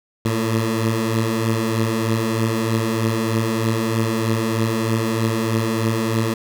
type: beating tone pair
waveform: 15% pulse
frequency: 110 / 113.2 Hz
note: A2 / A2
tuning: 0 / +50 cents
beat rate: 3.2 Hz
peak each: -18 / -13 dBFS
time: 0.25-6.34 s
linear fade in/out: 5 ms
effects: none